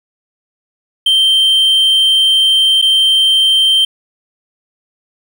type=tone with dropouts; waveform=triangle; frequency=3134 Hz; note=G7; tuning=1 cent flat; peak=-6 dBFS; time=1.06-3.85 s; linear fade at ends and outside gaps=5 ms; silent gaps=2.816-2.823 s; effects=8-bit

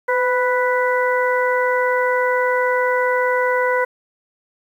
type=harmonic tone with a mistuned harmonic; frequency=493.9 Hz; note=B4; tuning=in tune; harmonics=1 / 2 / 3 / 4; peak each=-18 / -21 / -23 / -24 dBFS; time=0.08-3.85 s; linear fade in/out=10 ms; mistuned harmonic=1; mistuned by=+36 cents; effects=8-bit

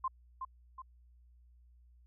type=tone with echo; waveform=sine; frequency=1046.5 Hz; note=C6; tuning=in tune; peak=-31 dBFS; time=0.04-0.08 s; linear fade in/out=5 ms; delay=370 ms; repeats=2; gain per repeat=-6 dB; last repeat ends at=0.82 s; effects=added 60 Hz sine -59 dBFS peak until 2.06 s

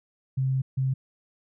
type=tone bursts at uneven times; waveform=sine; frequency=132.3 Hz; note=C3; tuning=20 cents sharp; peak=-22 dBFS; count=2; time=0.37-0.62 / 0.77-0.94 s; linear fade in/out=10 ms; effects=none

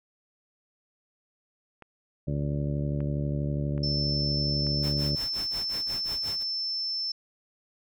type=clicks; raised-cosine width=0.5 ms; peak=-31 dBFS; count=4; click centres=1.823 / 3.005 / 3.779 / 4.668 s
type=harmonic tone; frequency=72.3 Hz; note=D2; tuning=27 cents flat; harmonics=1 / 2 / 3 / 4 / 5 / 6 / 7 / 8; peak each=-34 / -28 / -36 / -37 / -41 / -46 / -49 / -40 dBFS; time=2.27-5.16 s; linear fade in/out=10 ms
type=tone; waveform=sine; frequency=5310 Hz; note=E8; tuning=12 cents sharp; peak=-28 dBFS; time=3.83-7.12 s; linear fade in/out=5 ms
type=noise with tremolo; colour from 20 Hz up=pink; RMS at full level=-40 dBFS; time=4.82-6.44 s; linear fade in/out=20 ms; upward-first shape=sine; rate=5.6 Hz; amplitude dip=95%
effects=none

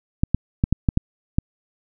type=clicks; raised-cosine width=5 ms; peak=-4 dBFS; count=7; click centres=0.235 / 0.346 / 0.639 / 0.726 / 0.888 / 0.974 / 1.385 s; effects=none

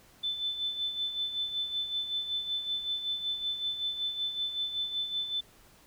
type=tone with tremolo; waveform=sine; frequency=3520 Hz; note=A7; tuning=in tune; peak=-28 dBFS; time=0.23-5.41 s; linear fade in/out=10 ms; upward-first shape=sine; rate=5.3 Hz; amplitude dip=60%; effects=pink hiss -59 dBFS RMS until 5.86 s

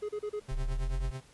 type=tone bursts; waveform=triangle; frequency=419.2 Hz; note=G#4; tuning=16 cents sharp; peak=-30 dBFS; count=4; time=0.02-0.399 s; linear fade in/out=10 ms; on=70 ms; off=33 ms
type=tone with tremolo; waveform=45% pulse; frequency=131.3 Hz; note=C3; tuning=6 cents sharp; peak=-35 dBFS; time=0.48-1.21 s; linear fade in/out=10 ms; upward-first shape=triangle; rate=9.2 Hz; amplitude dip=90%
type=exponential sweep; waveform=sine; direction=up; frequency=32.44 to 49 Hz; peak=-29 dBFS; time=0.51-1.11 s; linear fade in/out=10 ms
effects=pink hiss -59 dBFS RMS until 1.33 s + resampled to 24000 Hz

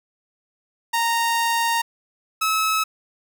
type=tone pair in turn; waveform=sawtooth; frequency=927 / 1293.7 Hz; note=A#5 / E6; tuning=-10 / -33 cents; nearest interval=tritone; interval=577 cents; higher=second; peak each=-15 / -15 dBFS; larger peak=neither; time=0.93-1.82 / 2.41-2.84 s; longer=first; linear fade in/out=10 ms; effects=none

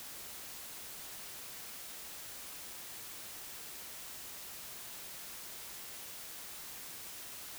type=silence; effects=white hiss -47 dBFS RMS until 7.58 s

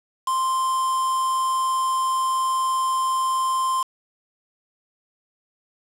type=tone with quantisation; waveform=triangle; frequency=1046.5 Hz; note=C6; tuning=in tune; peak=-18 dBFS; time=0.27-3.83 s; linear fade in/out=5 ms; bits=5; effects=low-pass 12000 Hz 12 dB/octave

